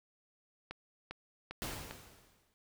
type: click train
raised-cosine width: 0.3 ms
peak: -26 dBFS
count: 4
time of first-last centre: 0.71-1.91 s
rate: 2.5 Hz
type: noise with exponential decay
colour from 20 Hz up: pink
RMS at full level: -38 dBFS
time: 1.62-2.54 s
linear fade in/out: 0 ms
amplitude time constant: 200 ms
effects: none